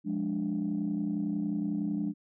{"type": "chord", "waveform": "sine", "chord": "D diminished", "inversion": "first", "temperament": "equal with one note detuned", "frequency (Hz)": [176.75, 207.7, 293.7], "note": ["F3", "Ab3", "D4"], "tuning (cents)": [21, 0, 0], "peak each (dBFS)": [-34, -31, -32], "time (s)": [0.04, 2.14], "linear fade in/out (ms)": 50, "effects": ["tanh soft clip ceiling -22 dBFS"]}